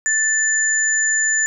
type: tone pair together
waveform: sine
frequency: 1760 / 7047 Hz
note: A6 / A8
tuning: 0 / +2 cents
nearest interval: 2 octaves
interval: 2402 cents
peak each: -18 dBFS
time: 0.06-1.46 s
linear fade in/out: 0 ms
effects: none